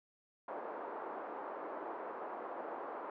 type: band-pass noise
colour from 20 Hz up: white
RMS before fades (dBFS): -44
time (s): 0.48-3.1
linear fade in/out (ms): 2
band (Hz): 320 to 1100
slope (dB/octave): 24
effects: none